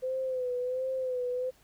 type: tone with vibrato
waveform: sine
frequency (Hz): 509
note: C5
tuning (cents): -48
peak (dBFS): -29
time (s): 0.02-1.51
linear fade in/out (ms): 20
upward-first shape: sine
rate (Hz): 1.4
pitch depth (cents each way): 52
effects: pink hiss -63 dBFS RMS until 1.63 s